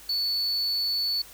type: tone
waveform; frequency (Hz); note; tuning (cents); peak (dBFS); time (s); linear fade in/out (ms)
triangle; 4450; C#8; +6; -23; 0.09-1.22; 5
effects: added 50 Hz sine -57 dBFS peak until 1.33 s + white hiss -48 dBFS RMS until 1.33 s